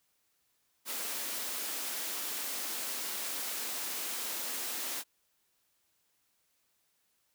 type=high-pass noise; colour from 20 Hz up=white; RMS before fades=-37 dBFS; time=0.85-5.04 s; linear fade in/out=50 ms; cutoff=210 Hz; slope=48 dB/octave; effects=white hiss -75 dBFS RMS until 7.34 s